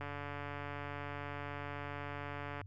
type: click train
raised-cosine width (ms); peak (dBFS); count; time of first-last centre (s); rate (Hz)
0.5; -28; 376; 0.01-2.614; 144
effects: added 97 Hz sine -47 dBFS peak until 2.66 s